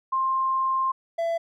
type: tone pair in turn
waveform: sine / triangle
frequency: 1056 / 669.5 Hz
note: C6 / E5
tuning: +16 / +27 cents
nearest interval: minor sixth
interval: 789 cents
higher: first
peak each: -21 dBFS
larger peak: neither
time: 0.12-0.92 / 1.18-1.38 s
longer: first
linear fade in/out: 10 ms
effects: none